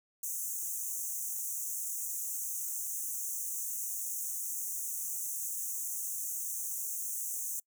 pink high-pass noise, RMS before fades -37 dBFS, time 0.23-7.6 s, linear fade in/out 5 ms, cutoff 6100 Hz, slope 96 dB/octave, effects noise-tail reverb RT60 0.1 s tail -25 dB re dry

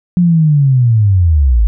sine linear sweep, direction down, 180 to 49.46 Hz, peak -6 dBFS, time 0.17-1.67 s, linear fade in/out 0 ms, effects none

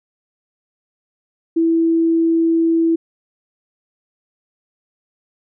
sine tone, 329.6 Hz, E4, in tune, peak -12 dBFS, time 1.56-2.96 s, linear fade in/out 10 ms, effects none

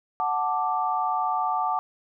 sine chord, D major, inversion first, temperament equal, 740 / 880 / 1174.7 Hz, F#5 / A5 / D6, 0 / 0 / 0 cents, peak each -27 dBFS, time 0.2-1.79 s, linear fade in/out 0 ms, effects none

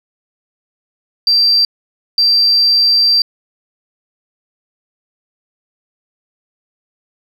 sine tone bursts at uneven times, 4699 Hz, D8, in tune, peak -7 dBFS, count 2, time 1.27-1.65 / 2.18-3.22 s, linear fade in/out 2 ms, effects tanh soft clip ceiling -3 dBFS

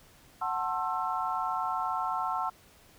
sine chord, F# half-diminished seventh, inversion none, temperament just, 740 / 888 / 1065.6 / 1332 Hz, F#5 / A5 / C6 / E6, 0 / +16 / +31 / +18 cents, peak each -34 dBFS, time 0.41-2.5 s, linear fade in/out 10 ms, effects pink hiss -58 dBFS RMS until 2.98 s

